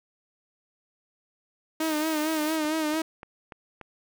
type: high-pass noise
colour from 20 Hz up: white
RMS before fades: -40 dBFS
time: 1.8-2.57 s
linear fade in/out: 20 ms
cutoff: 440 Hz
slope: 24 dB/octave
type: tone with vibrato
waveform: sawtooth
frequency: 311.1 Hz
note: D#4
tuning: in tune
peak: -21 dBFS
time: 1.8-3.02 s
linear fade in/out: 5 ms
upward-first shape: sine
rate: 4.4 Hz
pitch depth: 55 cents each way
type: click train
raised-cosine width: 0.5 ms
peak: -26 dBFS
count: 5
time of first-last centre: 2.65-3.813 s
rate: 3.44 Hz
effects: none